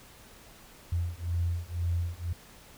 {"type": "beating tone pair", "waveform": "sine", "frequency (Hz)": [85.1, 87.1], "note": ["F2", "F2"], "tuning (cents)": [-44, -4], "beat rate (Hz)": 2, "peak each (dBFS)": -31, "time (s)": [0.92, 2.33], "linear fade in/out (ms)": 5, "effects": ["pink hiss -53 dBFS RMS until 2.77 s"]}